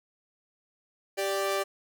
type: tone pair together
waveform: sawtooth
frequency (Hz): 392 / 587.3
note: G4 / D5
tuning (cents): 0 / 0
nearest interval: perfect fifth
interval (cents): 700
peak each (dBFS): -26 / -26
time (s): 1.17-1.64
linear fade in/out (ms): 20
effects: none